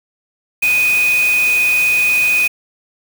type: tone in noise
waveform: sine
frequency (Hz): 2489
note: D#7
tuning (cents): 0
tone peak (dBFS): -11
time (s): 0.62-2.48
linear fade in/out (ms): 10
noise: white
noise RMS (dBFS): -25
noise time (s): 0.62-2.48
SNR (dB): +11
effects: none